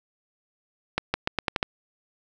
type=accelerating click train; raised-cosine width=0.3 ms; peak=-7 dBFS; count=7; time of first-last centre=0.98-1.629 s; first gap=160 ms; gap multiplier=0.84; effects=none